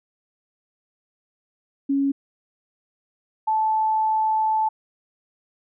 sine tone pair in turn, 276.9 / 873 Hz, C#4 / A5, -2 / -14 cents, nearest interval octave + minor sixth, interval 1988 cents, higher second, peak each -18 dBFS, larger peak neither, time 1.89-2.12 / 3.47-4.69 s, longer second, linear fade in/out 10 ms, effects none

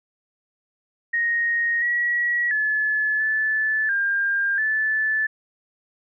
sine tone with pitch steps, 1868 / 1920 / 1721 / 1742 / 1602 / 1745 Hz, A#6 / B6 / A6 / A6 / G6 / A6, +3 / -49 / -39 / -18 / +37 / -15 cents, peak -19 dBFS, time 1.13-5.27 s, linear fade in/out 10 ms, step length 690 ms, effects none

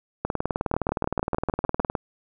two click trains, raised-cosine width 1 ms, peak -10 / -10 dBFS, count 33 / 9, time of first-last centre 0.25-1.899 / 0.74-1.952 s, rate 19.4 / 6.6 Hz, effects none

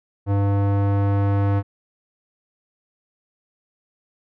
square tone with low-pass filter sweep, 100 Hz, G2, 35 cents sharp, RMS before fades -19 dBFS, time 0.26-1.63 s, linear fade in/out 50 ms, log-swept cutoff 860 to 1300 Hz, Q 0.85, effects none

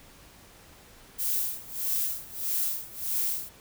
violet noise with tremolo, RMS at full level -27 dBFS, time 1.18-3.5 s, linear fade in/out 20 ms, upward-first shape sine, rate 1.6 Hz, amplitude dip 90%, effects pink hiss -53 dBFS RMS until 3.6 s

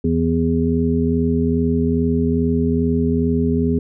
harmonic tone, 82.41 Hz, E2, in tune, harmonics 1 / 2 / 3 / 5, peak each -22 / -21 / -18 / -22 dBFS, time 0.04-3.79 s, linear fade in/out 5 ms, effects none

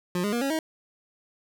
25% pulse tone with pitch steps, 178.2 / 205.9 / 237.9 / 274.8 / 317.5 Hz, F3 / G#3 / A#3 / C#4 / D#4, +35 / -15 / +35 / -15 / +35 cents, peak -21 dBFS, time 0.15-0.59 s, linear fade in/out 2 ms, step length 88 ms, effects none

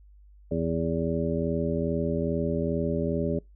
harmonic tone, 82.41 Hz, E2, in tune, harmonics 1 / 2 / 3 / 4 / 5 / 7, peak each -34 / -30 / -31 / -35 / -31 / -32 dBFS, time 0.51-3.39 s, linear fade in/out 5 ms, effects noise-tail reverb RT60 0.2 s tail -25 dB re dry + added 50 Hz sine -50 dBFS peak until 3.55 s

